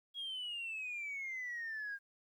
sine exponential sweep, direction down, 3322 to 1601 Hz, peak -38 dBFS, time 0.14-1.99 s, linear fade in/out 50 ms, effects tanh soft clip ceiling -36 dBFS + 12-bit

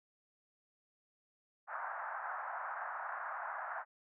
white band-pass noise, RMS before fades -42 dBFS, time 1.67-3.85 s, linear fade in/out 50 ms, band 670 to 1600 Hz, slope 48 dB/octave, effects none

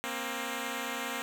5% pulse tone pair together, 235.2 / 265.6 Hz, A#3 / C4, +16 / +26 cents, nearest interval major second, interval 210 cents, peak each -25 dBFS, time 0.04-1.22 s, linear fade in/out 0 ms, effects none

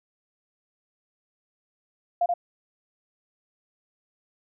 sine tone with echo, 698.5 Hz, F5, in tune, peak -19 dBFS, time 2.21-2.26 s, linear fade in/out 5 ms, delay 79 ms, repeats 1, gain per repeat -2 dB, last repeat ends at 2.339 s, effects none

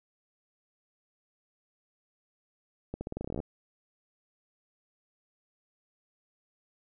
accelerating click train, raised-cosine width 2 ms, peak -22 dBFS, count 15, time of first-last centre 2.94-3.402 s, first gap 70 ms, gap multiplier 0.87, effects none

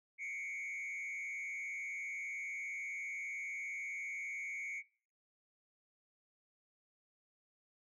sine tone with frequency modulation, 2217 Hz, C#7, in tune, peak -37 dBFS, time 0.18-4.83 s, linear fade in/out 50 ms, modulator 115 Hz, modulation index 0.8, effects noise-tail reverb RT60 0.5 s tail -25 dB re dry + tanh soft clip ceiling -39 dBFS

